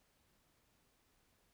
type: silence
effects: pink hiss -75 dBFS RMS until 1.53 s

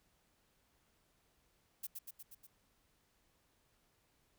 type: noise with echo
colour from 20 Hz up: violet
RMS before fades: -42 dBFS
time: 1.83-1.87 s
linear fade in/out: 10 ms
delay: 120 ms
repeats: 5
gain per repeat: -3 dB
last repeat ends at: 2.47 s
effects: pink hiss -75 dBFS RMS until 4.38 s

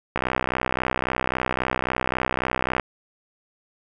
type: click train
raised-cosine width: 0.5 ms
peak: -7 dBFS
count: 169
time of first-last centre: 0.16-2.797 s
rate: 63.7 Hz
effects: none

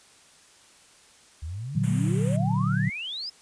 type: exponential sweep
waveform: sine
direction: up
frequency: 72.3 to 5240 Hz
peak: -31 dBFS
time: 1.42-3.3 s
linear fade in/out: 10 ms
type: chord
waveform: sine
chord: Bb augmented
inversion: none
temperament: equal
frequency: 116.54 / 146.83 / 185 Hz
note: Bb2 / D3 / F#3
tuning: 0 / 0 / 0 cents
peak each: -26 dBFS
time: 1.75-2.9 s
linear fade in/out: 10 ms
type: band-stop noise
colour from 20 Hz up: white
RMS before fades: -40 dBFS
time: 1.83-2.37 s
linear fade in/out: 10 ms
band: 3200 to 6900 Hz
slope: 48 dB/octave
effects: white hiss -55 dBFS RMS until 3.41 s + resampled to 22050 Hz

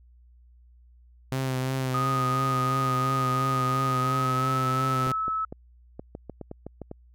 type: tone with vibrato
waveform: sawtooth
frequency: 130.81 Hz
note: C3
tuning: in tune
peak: -22 dBFS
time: 1.32-5.12 s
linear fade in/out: 0 ms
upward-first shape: triangle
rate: 2.9 Hz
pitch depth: 33 cents each way
type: tone with pitch glide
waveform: sine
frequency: 1242 to 1300 Hz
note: D#6 to E6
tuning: -3 to -24 cents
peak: -25 dBFS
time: 1.94-5.45 s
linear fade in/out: 5 ms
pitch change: +79 cents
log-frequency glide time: 3.86-4.6 s
type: clicks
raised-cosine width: 2 ms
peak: -23 dBFS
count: 11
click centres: 5.071 / 5.281 / 5.525 / 5.995 / 6.151 / 6.297 / 6.413 / 6.514 / 6.666 / 6.817 / 6.914 s
effects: added 60 Hz sine -52 dBFS peak until 7.14 s

